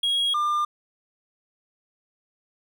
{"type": "tone pair in turn", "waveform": "triangle", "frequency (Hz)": [3298, 1198.8], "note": ["G#7", "D6"], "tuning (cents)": [-13, 35], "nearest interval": "octave + tritone", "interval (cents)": 1752, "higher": "first", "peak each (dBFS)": -19, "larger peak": "neither", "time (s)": [[0.03, 0.34], [0.34, 0.65]], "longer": "neither", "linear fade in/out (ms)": 5, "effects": []}